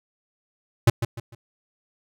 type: tone with echo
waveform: square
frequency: 116.54 Hz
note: A#2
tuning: in tune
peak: -12 dBFS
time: 0.87-0.9 s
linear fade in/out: 5 ms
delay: 150 ms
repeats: 3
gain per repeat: -10 dB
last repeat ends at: 1.35 s
effects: none